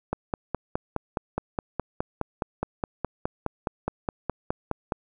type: click train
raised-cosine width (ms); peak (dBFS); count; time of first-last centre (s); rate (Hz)
1; -12; 24; 0.13-4.922; 4.8
effects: none